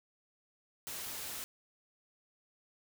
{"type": "noise", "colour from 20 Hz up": "white", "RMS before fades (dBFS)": -42, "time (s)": [0.87, 1.44], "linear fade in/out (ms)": 0, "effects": []}